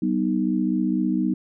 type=chord; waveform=sine; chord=G augmented; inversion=none; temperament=equal with one note detuned; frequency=191.52 / 246.9 / 311.1 Hz; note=G3 / B3 / D#4; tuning=-40 / 0 / 0 cents; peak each=-24 dBFS; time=0.02-1.34 s; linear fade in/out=5 ms; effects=none